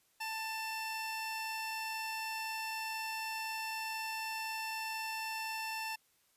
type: tone pair together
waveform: 30% pulse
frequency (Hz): 885 / 2677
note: A5 / E7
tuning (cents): +10 / +26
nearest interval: octave + perfect fifth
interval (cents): 1916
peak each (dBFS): -37 / -38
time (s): 0.2-5.96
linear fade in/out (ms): 10
effects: white hiss -72 dBFS RMS until 6.36 s + resampled to 32000 Hz